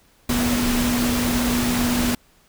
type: tone in noise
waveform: sine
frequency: 243.1 Hz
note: B3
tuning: 27 cents flat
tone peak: -20 dBFS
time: 0.29-2.15 s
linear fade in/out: 5 ms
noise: pink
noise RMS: -24 dBFS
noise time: 0.29-2.15 s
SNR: +1 dB
effects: pink hiss -57 dBFS RMS until 2.48 s